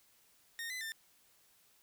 sawtooth tone with pitch steps, 1845 / 2016 / 1792 Hz, A#6 / B6 / A6, -18 / +35 / +31 cents, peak -36 dBFS, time 0.59-0.92 s, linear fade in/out 0 ms, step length 110 ms, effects white hiss -68 dBFS RMS until 1.82 s

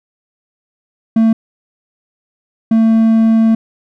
triangle tone bursts at uneven times, 224.1 Hz, A3, 32 cents sharp, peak -5 dBFS, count 2, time 1.16-1.33 / 2.71-3.55 s, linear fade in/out 5 ms, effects none

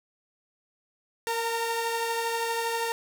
sawtooth tone pair together, 463.1 / 913.7 Hz, A#4 / A#5, -11 / -35 cents, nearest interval octave, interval 1176 cents, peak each -26 dBFS, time 1.27-2.92 s, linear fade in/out 0 ms, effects none

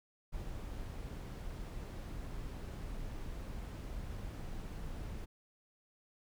brown noise, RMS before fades -43 dBFS, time 0.32-5.26 s, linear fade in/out 20 ms, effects none

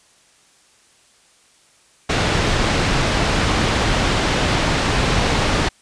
pink low-pass noise, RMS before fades -18 dBFS, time 2.09-5.69 s, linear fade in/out 10 ms, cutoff 4600 Hz, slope 12 dB/octave, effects white hiss -54 dBFS RMS until 5.81 s + resampled to 22050 Hz

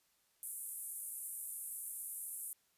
pink band-pass noise, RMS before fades -45 dBFS, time 0.43-2.53 s, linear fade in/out 0 ms, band 9000 to 13000 Hz, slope 48 dB/octave, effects white hiss -75 dBFS RMS until 2.77 s + resampled to 32000 Hz

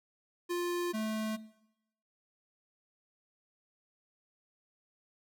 square tone pair in turn, 350.5 / 217.6 Hz, F4 / A3, +6 / -19 cents, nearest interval minor sixth, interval 825 cents, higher first, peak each -32 / -33 dBFS, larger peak first, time 0.49-0.93 / 0.93-1.37 s, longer neither, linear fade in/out 20 ms, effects noise-tail reverb RT60 0.8 s tail -17 dB re dry

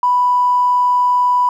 triangle tone with tanh clipping, 987.8 Hz, B5, in tune, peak -10 dBFS, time 0.03-1.49 s, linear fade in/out 2 ms, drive 2 dB, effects none

